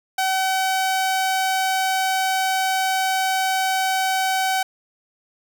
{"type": "tone", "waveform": "sawtooth", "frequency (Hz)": 760, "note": "F#5", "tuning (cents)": 46, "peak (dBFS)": -15, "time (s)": [0.18, 4.63], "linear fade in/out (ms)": 5, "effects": []}